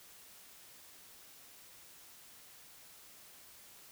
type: silence
effects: white hiss -57 dBFS RMS until 3.91 s